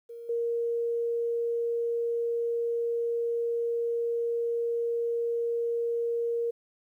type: tone with level steps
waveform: sine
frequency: 467.9 Hz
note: A#4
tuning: 6 cents sharp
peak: -39 / -26 dBFS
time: 0.09-6.51 s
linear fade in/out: 10 ms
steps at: 0.29 s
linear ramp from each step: 5 ms
effects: 11-bit